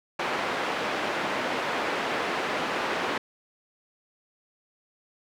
pink band-pass noise, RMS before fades -29 dBFS, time 0.19-3.18 s, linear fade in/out 5 ms, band 380 to 2500 Hz, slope 12 dB/octave, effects none

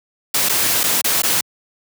white noise with dropouts, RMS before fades -17 dBFS, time 0.34-1.41 s, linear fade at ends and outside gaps 5 ms, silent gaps 0.489-0.493 / 0.834-0.838 / 1.015-1.043 / 1.221-1.233 s, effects high-pass 100 Hz 12 dB/octave

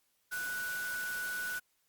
sine tone in noise, 1480 Hz, F#6, in tune, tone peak -35 dBFS, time 0.31-1.6 s, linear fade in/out 20 ms, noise white, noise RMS -44 dBFS, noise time 0.31-1.6 s, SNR +6 dB, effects white hiss -75 dBFS RMS until 1.88 s + Opus 48 kbps

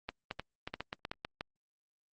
clicks, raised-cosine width 0.3 ms, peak -21 dBFS, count 11, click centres 0.09 / 0.311 / 0.396 / 0.675 / 0.74 / 0.806 / 0.929 / 1.051 / 1.115 / 1.249 / 1.409 s, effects Opus 24 kbps

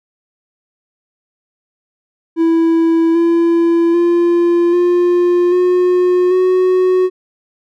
triangle tone with pitch steps, 329.6 / 337.1 / 344.8 / 352.6 / 360.7 / 368.9 Hz, E4 / E4 / F4 / F4 / F#4 / F#4, 0 / +39 / -22 / +17 / -44 / -5 cents, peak -7 dBFS, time 2.36-7.1 s, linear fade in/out 50 ms, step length 790 ms, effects none

